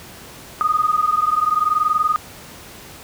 sine tone pair together, 1227 / 1247.7 Hz, D#6 / D#6, -25 / +4 cents, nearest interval unison, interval 29 cents, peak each -18 dBFS, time 0.61-2.16 s, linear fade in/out 0 ms, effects pink hiss -39 dBFS RMS until 3.03 s + high-pass 60 Hz 12 dB/octave

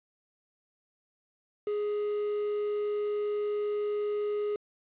triangle tone, 416.2 Hz, G#4, 4 cents sharp, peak -26 dBFS, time 1.67-4.56 s, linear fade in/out 2 ms, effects resampled to 8000 Hz + 9-bit

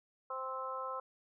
harmonic tone, 261.6 Hz, C4, in tune, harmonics 2 / 3 / 4 / 5, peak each -43 / -49 / -41 / -42 dBFS, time 0.3-1 s, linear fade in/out 5 ms, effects none

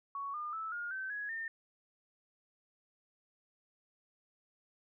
sine tone with pitch steps, 1116 / 1210 / 1311.9 / 1422.4 / 1542.2 / 1672.1 / 1812.9 Hz, C#6 / D#6 / E6 / F6 / G6 / G#6 / A#6, +11 / -49 / -9 / +31 / -29 / +11 / -49 cents, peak -37 dBFS, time 0.15-1.48 s, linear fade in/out 2 ms, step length 190 ms, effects none

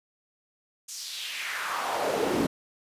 brown noise with high-pass filter sweep, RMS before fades -30 dBFS, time 0.88-2.47 s, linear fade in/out 10 ms, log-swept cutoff 6600 to 250 Hz, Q 2.6, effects resampled to 32000 Hz

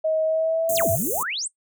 sine tone with pitch glide, 633 to 665.6 Hz, D#5 to E5, +30 to +17 cents, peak -19 dBFS, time 0.04-0.96 s, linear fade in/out 10 ms, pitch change +87 cents, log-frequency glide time 0.24-0.82 s
white band-stop noise, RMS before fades -27 dBFS, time 0.69-1.23 s, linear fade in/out 2 ms, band 560 to 6300 Hz, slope 96 dB/octave
sine exponential two-way sweep, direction down then up, 9397 to 85.3 to 9397 Hz, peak -25 dBFS, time 0.74-1.48 s, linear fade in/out 10 ms, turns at 0.91 s
effects noise-tail reverb RT60 0.1 s tail -19 dB re dry

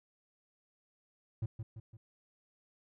triangle tone with echo, 111 Hz, A2, 16 cents sharp, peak -30 dBFS, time 1.42-1.46 s, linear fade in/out 5 ms, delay 170 ms, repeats 3, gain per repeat -6 dB, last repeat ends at 1.97 s, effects none

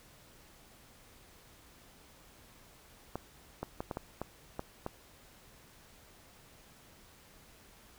clicks, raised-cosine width 1 ms, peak -22 dBFS, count 8, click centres 3.156 / 3.63 / 3.805 / 3.912 / 3.971 / 4.216 / 4.594 / 4.864 s, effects pink hiss -59 dBFS RMS until 7.98 s

